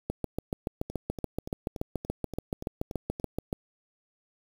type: two click trains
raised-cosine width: 2 ms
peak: -16 / -24 dBFS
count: 25 / 9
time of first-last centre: 0.1-3.529 / 0.9-3.199 s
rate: 7 / 3.48 Hz
effects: 7-bit